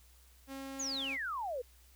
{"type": "tone", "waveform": "sawtooth", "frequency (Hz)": 270.6, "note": "C#4", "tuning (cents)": -42, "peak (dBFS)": -38, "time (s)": [0.47, 1.18], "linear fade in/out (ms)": 50}
{"type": "exponential sweep", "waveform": "sine", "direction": "down", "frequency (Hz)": [7040, 466.4], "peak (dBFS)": -35, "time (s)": [0.79, 1.62], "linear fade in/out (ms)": 10}
{"effects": ["added 62 Hz sine -60 dBFS peak until 1.95 s", "white hiss -65 dBFS RMS until 1.95 s"]}